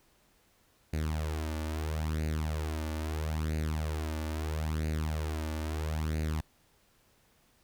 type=tone with flanger; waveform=sawtooth; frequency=77.78 Hz; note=D#2; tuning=in tune; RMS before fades=-33 dBFS; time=0.93-6.41 s; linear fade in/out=5 ms; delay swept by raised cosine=0.45 to 3.45 ms; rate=0.76 Hz; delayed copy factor=+0.7; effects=pink hiss -67 dBFS RMS until 7.63 s